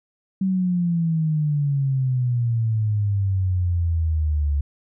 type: exponential sweep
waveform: sine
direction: down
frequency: 192.7 to 70.7 Hz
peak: -18 dBFS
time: 0.41-4.61 s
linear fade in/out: 5 ms
effects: none